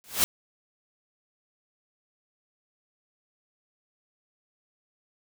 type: noise with exponential growth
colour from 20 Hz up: white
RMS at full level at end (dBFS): -18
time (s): 0.04-0.24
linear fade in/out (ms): 0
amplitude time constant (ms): 43
effects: none